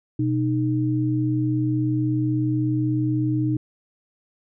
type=tone pair together; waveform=sine; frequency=124.5 / 308.2 Hz; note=B2 / D#4; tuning=+14 / -16 cents; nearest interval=octave + major third; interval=1570 cents; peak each=-22 dBFS; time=0.19-3.57 s; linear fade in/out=5 ms; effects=none